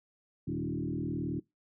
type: tone with frequency modulation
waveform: sine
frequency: 227.1 Hz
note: A#3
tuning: 45 cents flat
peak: -31 dBFS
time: 0.47-1.4 s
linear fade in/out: 10 ms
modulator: 39 Hz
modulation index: 3
effects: noise-tail reverb RT60 0.2 s tail -24 dB re dry